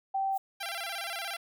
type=tone; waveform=sine; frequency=777 Hz; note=G5; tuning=16 cents flat; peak=-27 dBFS; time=0.14-0.38 s; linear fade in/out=10 ms
type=noise with exponential growth; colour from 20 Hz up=violet; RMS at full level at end=-41 dBFS; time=0.29-0.38 s; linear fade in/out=5 ms; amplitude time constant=19 ms
type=tone with vibrato; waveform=10% pulse; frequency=733 Hz; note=F#5; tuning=16 cents flat; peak=-26 dBFS; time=0.6-1.37 s; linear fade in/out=10 ms; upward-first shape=square; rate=17 Hz; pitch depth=130 cents each way
effects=none